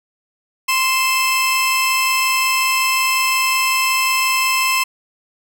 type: tone pair together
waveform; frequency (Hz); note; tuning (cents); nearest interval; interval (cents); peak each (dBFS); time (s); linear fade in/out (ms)
sawtooth; 1046.5 / 2629; C6 / E7; 0 / -5; octave + major third; 1595; -14; 0.68-4.84; 10
effects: none